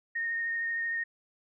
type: tone with vibrato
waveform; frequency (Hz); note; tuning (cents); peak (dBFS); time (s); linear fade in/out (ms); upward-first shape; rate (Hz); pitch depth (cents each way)
sine; 1846; A#6; -17; -29; 0.15-1.04; 10; triangle; 13; 18
effects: none